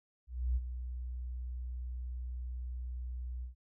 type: tone with ADSR envelope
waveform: sine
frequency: 61.74 Hz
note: B1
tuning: in tune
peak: -27 dBFS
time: 0.27-3.55 s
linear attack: 290 ms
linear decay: 37 ms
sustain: -10 dB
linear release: 120 ms
effects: none